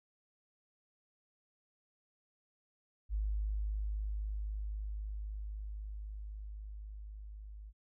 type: tone with level ramp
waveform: sine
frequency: 51.91 Hz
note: G#1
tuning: in tune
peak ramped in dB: -31 to -46 dBFS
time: 3.09-7.73 s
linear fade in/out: 50 ms
effects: none